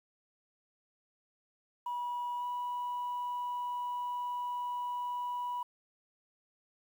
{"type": "tone with pitch glide", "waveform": "sine", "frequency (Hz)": [971, 978.9], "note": ["B5", "B5"], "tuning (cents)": [-30, -16], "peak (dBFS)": -32, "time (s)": [1.86, 5.63], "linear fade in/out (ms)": 5, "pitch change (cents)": 14, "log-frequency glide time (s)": [2.36, 2.44], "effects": ["tanh soft clip ceiling -31 dBFS", "10-bit"]}